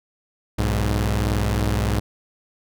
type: tone pair together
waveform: sawtooth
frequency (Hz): 61.6 / 103.6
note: B1 / G#2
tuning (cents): -4 / -4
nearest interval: major sixth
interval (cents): 900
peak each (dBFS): -18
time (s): 0.58-2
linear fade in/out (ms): 10
effects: none